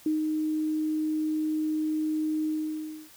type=tone with ADSR envelope; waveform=sine; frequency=310 Hz; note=D#4; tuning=6 cents flat; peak=-22 dBFS; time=0.06-3.1 s; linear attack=3 ms; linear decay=140 ms; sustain=-3 dB; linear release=630 ms; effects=white hiss -53 dBFS RMS until 3.16 s